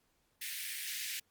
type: high-pass noise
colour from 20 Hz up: pink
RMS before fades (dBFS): -40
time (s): 0.41-1.2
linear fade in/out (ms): 10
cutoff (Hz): 1800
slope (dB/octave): 48
effects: pink hiss -75 dBFS RMS until 1.3 s + Opus 48 kbps